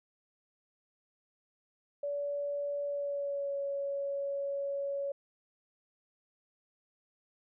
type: tone with pitch glide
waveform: sine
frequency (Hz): 573 to 559.6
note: D5 to C#5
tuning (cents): -43 to +16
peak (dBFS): -32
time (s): 2.03-5.12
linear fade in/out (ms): 5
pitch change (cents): -41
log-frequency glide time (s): 2.84-3.56
effects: none